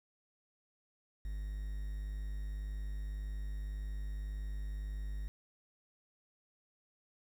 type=tone with quantisation; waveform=triangle; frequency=50.9 Hz; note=G#1; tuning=34 cents flat; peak=-35 dBFS; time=1.25-5.28 s; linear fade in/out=0 ms; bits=10; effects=none